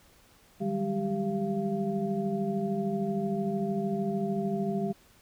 sine tone cluster, 155 / 188 / 201.2 / 393 / 687 Hz, D#3 / F#3 / G3 / G4 / F5, -6 / +28 / +45 / +4 / -29 cents, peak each -38 / -37 / -30 / -33 / -36 dBFS, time 0.6-4.93 s, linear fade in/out 20 ms, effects pink hiss -60 dBFS RMS until 5.21 s

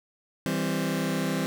sawtooth chord, C major, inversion first, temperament just, 163.52 / 196.22 / 261.6 Hz, E3 / G3 / C4, -14 / +2 / 0 cents, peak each -26 dBFS, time 0.46-1.46 s, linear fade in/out 0 ms, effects none

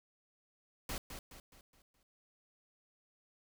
pink noise with echo, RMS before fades -40 dBFS, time 0.89-0.98 s, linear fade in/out 2 ms, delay 210 ms, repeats 5, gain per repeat -7 dB, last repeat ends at 2.03 s, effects none

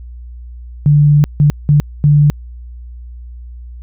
sine tone bursts at uneven times, 146.83 Hz, D3, in tune, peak -5 dBFS, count 4, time 0.86-1.24 / 1.4-1.5 / 1.69-1.8 / 2.04-2.3 s, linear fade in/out 0 ms, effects added 60 Hz sine -28 dBFS peak until 3.82 s

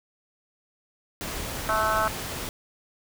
pink noise, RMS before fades -33 dBFS, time 1.21-2.49 s, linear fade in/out 0 ms
harmonic tone, 217.6 Hz, A3, 19 cents flat, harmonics 3 / 4 / 5 / 6 / 7, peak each -28 / -30 / -29 / -26 / -30 dBFS, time 1.69-2.08 s, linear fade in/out 0 ms
effects none

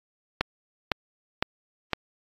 click train, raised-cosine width 0.3 ms, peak -6 dBFS, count 4, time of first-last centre 0.41-1.933 s, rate 1.97 Hz, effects AAC 32 kbps

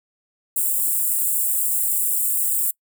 white high-pass noise, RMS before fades -21 dBFS, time 0.56-2.71 s, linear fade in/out 5 ms, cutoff 7500 Hz, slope 96 dB/octave, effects noise-tail reverb RT60 0.1 s tail -26 dB re dry

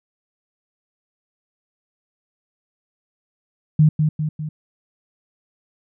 sine tone with echo, 153.5 Hz, D#3, 23 cents flat, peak -9 dBFS, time 3.79-3.89 s, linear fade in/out 5 ms, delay 200 ms, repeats 3, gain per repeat -5 dB, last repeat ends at 4.49 s, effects none

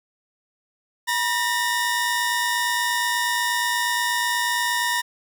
sawtooth tone pair together, 966 / 1823.6 Hz, B5 / A#6, -39 / -39 cents, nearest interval major seventh, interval 1100 cents, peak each -20 dBFS, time 1.07-5.02 s, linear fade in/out 20 ms, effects none

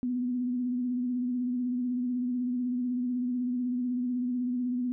sine tone with vibrato, 247.8 Hz, B3, 6 cents sharp, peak -27 dBFS, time 0.03-4.92 s, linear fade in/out 0 ms, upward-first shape sine, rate 16 Hz, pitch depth 37 cents each way, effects none

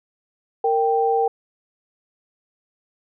sine tone pair together, 460.8 / 784 Hz, A#4 / G5, -20 / 0 cents, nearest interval major sixth, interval 920 cents, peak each -19 dBFS, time 0.64-1.28 s, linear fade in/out 5 ms, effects none

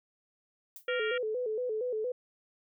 violet noise with exponential decay, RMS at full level -42 dBFS, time 0.76-0.88 s, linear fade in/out 1 ms, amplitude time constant 25 ms
harmonic tone, 466.2 Hz, A#4, in tune, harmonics 3 / 4 / 5 / 6 / 7, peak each -36 / -38 / -40 / -42 / -43 dBFS, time 0.88-1.18 s, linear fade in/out 5 ms
sine tone with vibrato, 465.1 Hz, A#4, 4 cents flat, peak -30 dBFS, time 0.88-2.12 s, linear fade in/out 5 ms, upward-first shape square, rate 4.3 Hz, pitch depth 120 cents each way
effects none

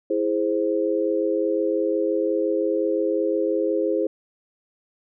sine chord, E augmented, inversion none, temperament equal, 329.6 / 415.3 / 523.3 Hz, E4 / G#4 / B#4, 0 / 0 / 0 cents, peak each -24 dBFS, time 0.1-4.07 s, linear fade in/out 5 ms, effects none

